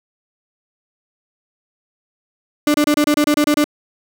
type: tone bursts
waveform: 35% pulse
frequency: 296 Hz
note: D4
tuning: 14 cents sharp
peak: -10 dBFS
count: 10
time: 2.67-3.642 s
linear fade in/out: 2 ms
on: 72 ms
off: 28 ms
effects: none